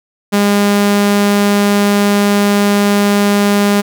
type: tone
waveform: sawtooth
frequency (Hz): 203.4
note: G#3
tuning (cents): -36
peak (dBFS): -5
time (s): 0.32-3.82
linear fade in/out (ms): 20
effects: none